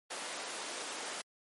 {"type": "high-pass noise", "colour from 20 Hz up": "pink", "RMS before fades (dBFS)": -41, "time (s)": [0.1, 1.22], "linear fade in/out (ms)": 10, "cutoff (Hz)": 430, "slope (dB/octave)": 12, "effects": ["high-pass 200 Hz 12 dB/octave", "MP3 48 kbps"]}